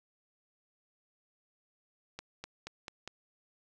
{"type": "accelerating click train", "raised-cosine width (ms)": 0.2, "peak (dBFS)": -24, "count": 5, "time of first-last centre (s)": [2.19, 3.076], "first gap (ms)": 250, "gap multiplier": 0.92, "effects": []}